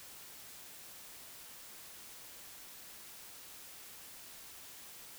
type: silence
effects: white hiss -52 dBFS RMS until 5.18 s